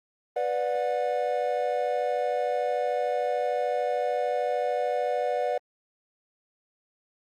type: chord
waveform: triangle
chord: B minor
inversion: none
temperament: equal with one note detuned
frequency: 493.9 / 587.3 / 726 Hz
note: B4 / D5 / F#5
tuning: 0 / 0 / -33 cents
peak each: -27 dBFS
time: 0.36-5.58 s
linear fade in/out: 5 ms
effects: Opus 32 kbps